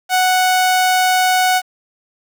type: tone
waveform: sawtooth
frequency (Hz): 740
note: F#5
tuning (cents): 0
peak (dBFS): -8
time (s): 0.09-1.62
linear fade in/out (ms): 50
effects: 7-bit